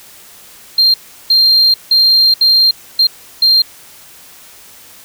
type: tone bursts at uneven times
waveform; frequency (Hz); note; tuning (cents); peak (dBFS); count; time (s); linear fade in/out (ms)
sine; 4186; C8; 0; -4; 6; 0.78-0.94 / 1.3-1.74 / 1.91-2.34 / 2.41-2.71 / 2.99-3.07 / 3.42-3.62; 5
effects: tanh soft clip ceiling -4 dBFS + white hiss -39 dBFS RMS until 5.04 s